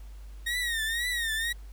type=tone with vibrato; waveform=30% pulse; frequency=1864 Hz; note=A#6; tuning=1 cent flat; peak=-25 dBFS; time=0.46-1.53 s; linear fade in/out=10 ms; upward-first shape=triangle; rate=2 Hz; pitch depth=120 cents each way; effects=added 50 Hz sine -41 dBFS peak until 1.72 s + pink hiss -60 dBFS RMS until 1.72 s